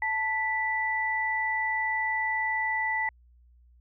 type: tone pair together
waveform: sine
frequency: 880 / 1973.6 Hz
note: A5 / B6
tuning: 0 / -2 cents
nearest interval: octave + major second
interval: 1398 cents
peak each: -30 / -27 dBFS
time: 0.02-3.09 s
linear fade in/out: 2 ms
effects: added 60 Hz sine -55 dBFS peak until 3.8 s